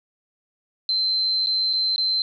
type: tone with dropouts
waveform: sine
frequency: 4097 Hz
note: C8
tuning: 37 cents flat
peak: -19 dBFS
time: 0.89-2.22 s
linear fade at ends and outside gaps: 1 ms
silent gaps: 1.462-1.47 / 1.73-1.734 / 1.961-1.98 s
effects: none